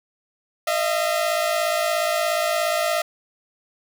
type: tone pair together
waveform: sawtooth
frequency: 620 / 677 Hz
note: D#5 / E5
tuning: -6 / +46 cents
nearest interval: major second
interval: 152 cents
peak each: -19 dBFS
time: 0.67-3.02 s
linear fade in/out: 5 ms
effects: none